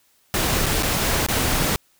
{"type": "noise with dropouts", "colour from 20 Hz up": "pink", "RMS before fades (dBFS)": -21, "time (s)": [0.34, 1.76], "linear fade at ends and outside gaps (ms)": 0, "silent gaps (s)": [[0.66, 0.664], [0.825, 0.832], [1.264, 1.286]], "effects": ["white hiss -61 dBFS RMS until 1.99 s"]}